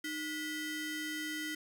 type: ring-modulated tone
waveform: 30% pulse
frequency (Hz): 1140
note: C#6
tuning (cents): +48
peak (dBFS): -31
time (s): 0.04-1.55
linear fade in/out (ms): 5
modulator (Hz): 832
effects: none